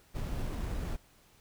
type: noise with sample-and-hold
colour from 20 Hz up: brown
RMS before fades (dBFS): -35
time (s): 0.14-0.97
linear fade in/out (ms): 20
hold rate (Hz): 8820
effects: pink hiss -63 dBFS RMS until 1.4 s